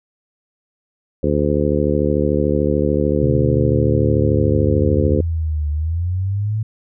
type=harmonic tone; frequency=73.5 Hz; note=D2; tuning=2 cents sharp; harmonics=1 / 2 / 3 / 4 / 5 / 6 / 7; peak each=-22 / -22 / -22 / -22 / -22 / -22 / -22 dBFS; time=1.23-5.21 s; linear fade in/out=5 ms
type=linear two-way sweep; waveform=sine; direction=down then up; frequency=130 to 73.42 to 111 Hz; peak=-17 dBFS; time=3.22-6.63 s; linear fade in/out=5 ms; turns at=5.7 s
effects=none